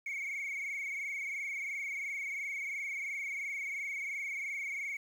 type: tone with frequency modulation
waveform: sine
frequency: 2216 Hz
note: C#7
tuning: 1 cent flat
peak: -33 dBFS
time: 0.06-4.97 s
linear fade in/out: 5 ms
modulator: 22.9 Hz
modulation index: 3.7
effects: tanh soft clip ceiling -34 dBFS + 10-bit